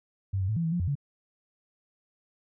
sine tone with pitch steps, 97.1 / 94.1 / 109 / 167.5 / 162.6 / 175.2 / 88.3 / 141.8 Hz, G2 / F#2 / A2 / E3 / E3 / F3 / F2 / C#3, -16 / +30 / -16 / +28 / -23 / +6 / +20 / +40 cents, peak -25 dBFS, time 0.33-0.954 s, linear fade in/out 10 ms, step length 78 ms, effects none

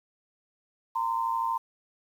sine tone pair together, 920 / 1032.7 Hz, A#5 / C6, -23 / -23 cents, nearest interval major second, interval 200 cents, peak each -28 / -29 dBFS, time 0.95-1.58 s, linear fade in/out 10 ms, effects 9-bit

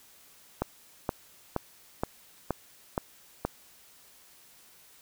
click train, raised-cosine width 1 ms, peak -13 dBFS, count 7, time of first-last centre 0.62-3.45 s, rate 2.12 Hz, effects white hiss -57 dBFS RMS until 5.01 s

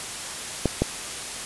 clicks, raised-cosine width 2 ms, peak -6 dBFS, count 2, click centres 0.657 / 0.82 s, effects white hiss -33 dBFS RMS until 1.45 s + resampled to 24000 Hz

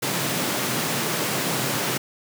pink high-pass noise, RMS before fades -25 dBFS, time 0.02-1.98 s, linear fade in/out 10 ms, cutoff 120 Hz, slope 48 dB/octave, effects none

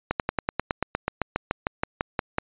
slowing click train, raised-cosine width 0.5 ms, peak -8 dBFS, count 18, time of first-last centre 0.11-2.384 s, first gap 88 ms, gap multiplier 1.05, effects resampled to 8000 Hz

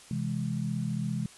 sine chord, C augmented, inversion none, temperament equal with one note detuned, 129.98 / 164.81 / 207.7 Hz, C3 / E3 / G#3, -11 / 0 / 0 cents, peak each -33 dBFS, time 0.11-1.26 s, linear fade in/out 2 ms, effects white hiss -52 dBFS RMS until 1.37 s + resampled to 24000 Hz

